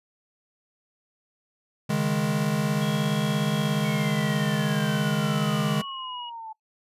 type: chord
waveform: square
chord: C# suspended second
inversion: none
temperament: equal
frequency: 138.59 / 155.56 / 207.7 Hz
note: C#3 / D#3 / G#3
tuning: 0 / 0 / 0 cents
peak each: -30 / -27 / -27 dBFS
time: 1.89-5.82 s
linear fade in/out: 10 ms
type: tone with pitch glide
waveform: sine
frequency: 3285 to 2893 Hz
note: G#7 to F#7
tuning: -20 to -40 cents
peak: -37 dBFS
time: 2.81-6.3 s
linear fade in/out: 10 ms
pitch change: -220 cents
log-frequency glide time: 3.5-6.06 s
type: exponential sweep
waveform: sine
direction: down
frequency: 2255 to 868 Hz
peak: -35 dBFS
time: 3.84-6.53 s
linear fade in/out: 10 ms
effects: noise-tail reverb RT60 0.1 s tail -19 dB re dry + resampled to 32000 Hz